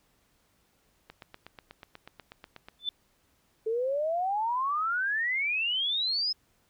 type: click train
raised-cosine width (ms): 0.3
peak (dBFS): -28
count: 14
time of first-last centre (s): 1.1-2.685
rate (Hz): 8.2
type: tone with exponential growth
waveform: sine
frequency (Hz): 3520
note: A7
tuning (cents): 0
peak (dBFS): -24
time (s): 2.79-2.89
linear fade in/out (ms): 2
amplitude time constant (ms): 21
type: exponential sweep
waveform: sine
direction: up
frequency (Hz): 432.4 to 5190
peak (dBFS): -26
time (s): 3.66-6.33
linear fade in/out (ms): 10
effects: pink hiss -69 dBFS RMS until 6.69 s